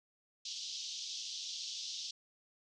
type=band-pass noise; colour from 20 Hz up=white; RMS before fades=-43 dBFS; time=0.45-2.11 s; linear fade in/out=5 ms; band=3100 to 6100 Hz; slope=48 dB/octave; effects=none